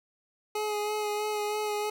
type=tone with vibrato; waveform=25% pulse; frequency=420.9 Hz; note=G#4; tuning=23 cents sharp; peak=-25 dBFS; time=0.55-1.9 s; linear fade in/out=5 ms; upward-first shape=sine; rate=3.1 Hz; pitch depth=19 cents each way; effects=none